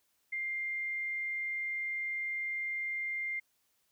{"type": "tone", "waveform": "sine", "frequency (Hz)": 2100, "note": "C7", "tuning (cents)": 6, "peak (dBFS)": -33, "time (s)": [0.32, 3.4], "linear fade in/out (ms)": 10, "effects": ["white hiss -75 dBFS RMS until 3.91 s"]}